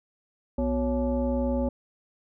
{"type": "tone with frequency modulation", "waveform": "sine", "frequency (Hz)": 246.9, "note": "B3", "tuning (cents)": 0, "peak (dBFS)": -23, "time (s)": [0.58, 1.69], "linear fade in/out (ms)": 5, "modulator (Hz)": 308, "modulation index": 1.2, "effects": []}